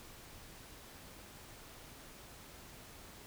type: silence
effects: pink hiss -54 dBFS RMS until 3.26 s